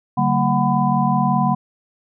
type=tone cluster; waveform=sine; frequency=145 / 190.2 / 228.7 / 742 / 1003 Hz; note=D3 / F#3 / A#3 / F#5 / B5; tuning=-22 / +48 / -33 / +5 / +26 cents; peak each=-21 dBFS; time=0.17-1.55 s; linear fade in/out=10 ms; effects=none